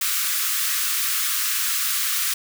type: high-pass noise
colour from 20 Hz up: white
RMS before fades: -23 dBFS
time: 0.01-2.34 s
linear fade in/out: 5 ms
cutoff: 1100 Hz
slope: 96 dB/octave
effects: none